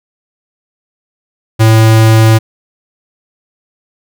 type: tone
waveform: square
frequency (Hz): 111.2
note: A2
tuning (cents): +19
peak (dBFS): -4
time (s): 1.59-2.39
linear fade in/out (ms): 20
effects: none